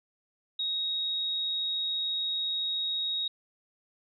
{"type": "tone", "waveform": "sine", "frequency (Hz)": 3773, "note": "A#7", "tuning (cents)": 20, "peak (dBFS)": -28, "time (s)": [0.59, 3.28], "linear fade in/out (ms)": 5, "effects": []}